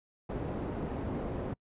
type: low-pass noise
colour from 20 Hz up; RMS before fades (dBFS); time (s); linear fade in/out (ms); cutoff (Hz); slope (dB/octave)
white; -36; 0.29-1.54; 10; 420; 12
effects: noise-tail reverb RT60 0.1 s tail -26 dB re dry + resampled to 8000 Hz